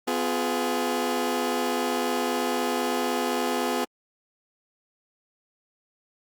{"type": "chord", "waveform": "20% pulse", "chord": "F diminished", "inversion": "second", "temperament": "just", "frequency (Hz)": [251.4, 349.2, 419.1], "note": ["Cb4", "F4", "Ab4"], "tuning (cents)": [31, 0, 16], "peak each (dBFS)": [-23, -25, -24], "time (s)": [0.07, 3.85], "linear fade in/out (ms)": 10, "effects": ["Opus 48 kbps"]}